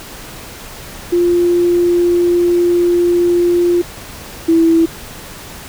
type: tone pair in turn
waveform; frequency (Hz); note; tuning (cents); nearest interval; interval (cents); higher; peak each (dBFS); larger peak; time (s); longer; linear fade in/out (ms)
sine; 349.2 / 329.6; F4 / E4; 0 / 0; minor second; 100; first; -9 / -7; second; 1.12-3.82 / 4.48-4.86; first; 10
effects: pink hiss -32 dBFS RMS until 5.68 s